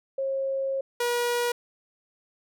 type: tone pair in turn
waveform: sine / sawtooth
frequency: 540 / 481.1 Hz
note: C#5 / B4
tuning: -45 / -45 cents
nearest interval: major second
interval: 200 cents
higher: first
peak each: -25 / -20 dBFS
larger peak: second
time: 0.18-0.81 / 1-1.52 s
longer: first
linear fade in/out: 5 ms
effects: none